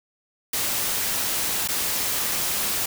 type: noise with dropouts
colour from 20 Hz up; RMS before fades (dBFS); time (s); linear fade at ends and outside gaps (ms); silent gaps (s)
white; -25; 0.53-2.86; 5; 1.677-1.686
effects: none